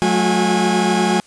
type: tone cluster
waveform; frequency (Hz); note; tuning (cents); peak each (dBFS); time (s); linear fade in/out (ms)
40% pulse; 184.4 / 216.8 / 360.6 / 822; F#3 / A3 / F#4 / G#5; -6 / -25 / -45 / -18; -19; 0.02-1.2; 0
effects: white hiss -50 dBFS RMS until 1.26 s + resampled to 22050 Hz